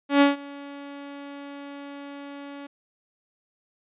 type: tone with ADSR envelope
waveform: sawtooth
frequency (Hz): 282.8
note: C#4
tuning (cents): +35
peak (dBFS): -9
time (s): 0.09-2.67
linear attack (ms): 120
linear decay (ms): 150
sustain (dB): -24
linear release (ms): 8
effects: resampled to 8000 Hz